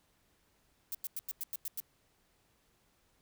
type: noise bursts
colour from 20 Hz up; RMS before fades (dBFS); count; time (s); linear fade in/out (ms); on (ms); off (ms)
violet; -38; 8; 0.92-1.801; 0; 27; 95
effects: pink hiss -72 dBFS RMS until 3.21 s